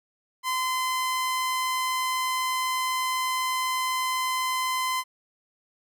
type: tone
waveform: sawtooth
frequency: 1028 Hz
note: C6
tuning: 31 cents flat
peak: -21 dBFS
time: 0.43-5.04 s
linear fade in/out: 50 ms
effects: none